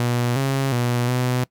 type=tone with pitch steps; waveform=sawtooth; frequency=121.1 / 135.7 / 121.4 / 125.3 Hz; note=B2 / C#3 / B2 / B2; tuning=-34 / -36 / -29 / +25 cents; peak=-15 dBFS; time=0-1.44 s; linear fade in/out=0 ms; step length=360 ms; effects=noise-tail reverb RT60 0.1 s tail -21 dB re dry